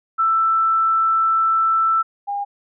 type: tone pair in turn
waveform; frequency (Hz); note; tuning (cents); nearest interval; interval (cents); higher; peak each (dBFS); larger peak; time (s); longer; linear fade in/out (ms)
sine; 1327 / 808.7; E6 / G#5; +11 / -46; major sixth; 857; first; -14 / -21; first; 0.18-2.03 / 2.27-2.45; first; 20
effects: none